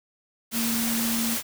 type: tone in noise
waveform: sine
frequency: 230 Hz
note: A#3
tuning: 23 cents flat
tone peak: -26 dBFS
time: 0.52-1.38 s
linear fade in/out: 50 ms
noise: white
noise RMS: -28 dBFS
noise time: 0.51-1.43 s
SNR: -1 dB
effects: none